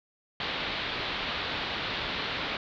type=low-pass noise; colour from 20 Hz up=white; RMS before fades=-33 dBFS; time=0.4-2.57 s; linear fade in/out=2 ms; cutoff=4100 Hz; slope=48 dB/octave; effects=none